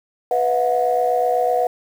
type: chord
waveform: sine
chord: B suspended fourth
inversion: none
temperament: equal with one note detuned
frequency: 493.9 / 659.3 / 727.3 Hz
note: B4 / E5 / F#5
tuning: 0 / 0 / -30 cents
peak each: -19 / -22 / -18 dBFS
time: 0.31-1.67 s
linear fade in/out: 2 ms
effects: tanh soft clip ceiling -7 dBFS + 7-bit